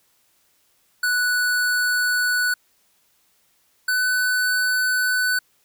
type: tone pair in turn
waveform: square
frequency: 1480 / 1499.8 Hz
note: F#6 / F#6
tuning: 0 / +23 cents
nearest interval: unison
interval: 23 cents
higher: second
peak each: -19 dBFS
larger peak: neither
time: 1.03-2.54 / 3.88-5.39 s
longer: neither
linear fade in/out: 5 ms
effects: white hiss -63 dBFS RMS until 5.64 s